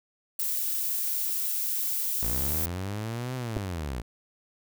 violet noise, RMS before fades -29 dBFS, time 0.39-2.66 s, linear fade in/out 5 ms
sawtooth linear two-way sweep, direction up then down, 55 to 130.2 to 55 Hz, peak -27 dBFS, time 2.22-4.02 s, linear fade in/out 10 ms, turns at 3.35 s
clicks, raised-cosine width 2 ms, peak -17 dBFS, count 2, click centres 3.567 / 3.57 s
effects none

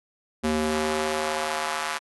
square tone with high-pass filter sweep, 77.3 Hz, D#2, 11 cents flat, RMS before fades -27 dBFS, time 0.43-1.99 s, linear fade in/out 20 ms, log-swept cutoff 220 to 1100 Hz, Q 1.3, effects AAC 32 kbps

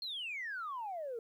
sine exponential sweep, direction down, 4335 to 443.3 Hz, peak -37 dBFS, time 0.02-1.19 s, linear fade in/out 2 ms, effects tanh soft clip ceiling -34 dBFS + 12-bit

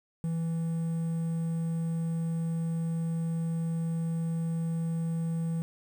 triangle tone with quantisation, 164.81 Hz, E3, in tune, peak -26 dBFS, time 0.24-5.62 s, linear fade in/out 0 ms, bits 9, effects none

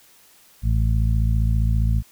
harmonic tone, 55 Hz, A1, in tune, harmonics 1 / 2 / 3 / 4, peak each -18 / -21 / -30 / -32 dBFS, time 0.62-2.03 s, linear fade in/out 50 ms, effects white hiss -53 dBFS RMS until 2.11 s

